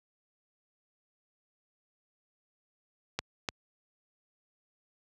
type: clicks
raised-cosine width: 0.2 ms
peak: -13 dBFS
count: 2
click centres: 3.19 / 3.488 s
effects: high-pass 60 Hz 12 dB/octave